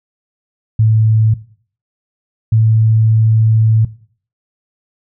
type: tone pair in turn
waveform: sine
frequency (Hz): 110 / 110.77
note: A2 / A2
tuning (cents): 0 / +12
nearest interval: unison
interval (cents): 12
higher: second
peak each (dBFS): -7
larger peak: neither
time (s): 0.79-1.34 / 2.52-3.85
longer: second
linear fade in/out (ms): 5
effects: noise-tail reverb RT60 0.5 s tail -18 dB re dry